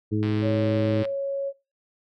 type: harmonic tone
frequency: 106.4 Hz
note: G#2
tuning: 42 cents sharp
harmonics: 1 / 2 / 3 / 4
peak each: -25 / -28 / -26 / -32 dBFS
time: 0.11-1.04 s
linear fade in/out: 20 ms
type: click train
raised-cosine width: 0.3 ms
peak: -21 dBFS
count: 108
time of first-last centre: 0.23-1.053 s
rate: 130 Hz
type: tone with pitch glide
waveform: sine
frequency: 558 to 552.9 Hz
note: C#5 to C#5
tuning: +11 to -5 cents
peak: -25 dBFS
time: 0.41-1.53 s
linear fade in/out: 50 ms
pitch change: -16 cents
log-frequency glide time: 0.75-1.08 s
effects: noise-tail reverb RT60 0.3 s tail -21 dB re dry